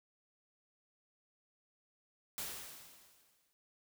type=noise with exponential decay; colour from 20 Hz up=white; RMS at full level=-40 dBFS; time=2.38-3.53 s; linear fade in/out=0 ms; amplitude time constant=250 ms; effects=none